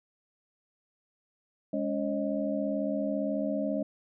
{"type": "tone cluster", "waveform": "sine", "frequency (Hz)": [206.5, 281, 544, 622], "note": ["G#3", "C#4", "C#5", "D#5"], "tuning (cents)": [-10, 24, -33, -1], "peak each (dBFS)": [-33, -32, -36, -33], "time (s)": [1.73, 3.83], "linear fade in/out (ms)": 5, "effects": []}